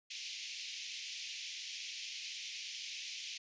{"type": "band-pass noise", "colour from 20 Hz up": "pink", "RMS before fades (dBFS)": -45, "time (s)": [0.1, 3.38], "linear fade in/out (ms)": 10, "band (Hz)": [2300, 6500], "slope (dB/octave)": 48, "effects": ["resampled to 16000 Hz"]}